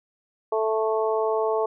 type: harmonic tone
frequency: 219.7 Hz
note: A3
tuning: 2 cents flat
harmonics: 2 / 3 / 4 / 5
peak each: -23 / -27 / -29 / -31 dBFS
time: 0.52-1.66 s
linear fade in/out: 5 ms
effects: none